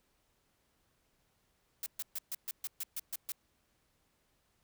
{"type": "noise bursts", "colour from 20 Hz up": "blue", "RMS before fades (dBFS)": -38, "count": 10, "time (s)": [1.83, 3.32], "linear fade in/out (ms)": 2, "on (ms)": 32, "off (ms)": 130, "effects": ["pink hiss -75 dBFS RMS until 4.63 s"]}